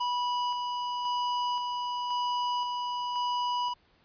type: tone with tremolo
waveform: square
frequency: 980 Hz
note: B5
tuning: 14 cents flat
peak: -28 dBFS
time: 0-3.74 s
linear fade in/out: 10 ms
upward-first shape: square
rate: 0.95 Hz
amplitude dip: 30%
effects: pink hiss -65 dBFS RMS until 4.04 s + resampled to 11025 Hz